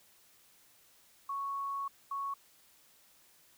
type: tone bursts at uneven times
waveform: sine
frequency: 1108.7 Hz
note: C#6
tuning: in tune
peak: -34 dBFS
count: 2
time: 1.29-1.88 / 2.11-2.34 s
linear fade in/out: 5 ms
effects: white hiss -64 dBFS RMS until 3.57 s